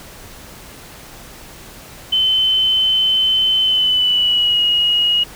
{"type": "tone with pitch glide", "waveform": "sine", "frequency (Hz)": [3060, 2888], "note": ["G7", "F#7"], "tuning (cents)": [-42, -43], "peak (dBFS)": -12, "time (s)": [2.12, 5.24], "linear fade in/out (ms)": 10, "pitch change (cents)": -101, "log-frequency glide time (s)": [3.62, 4.61], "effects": ["pink hiss -38 dBFS RMS until 5.35 s"]}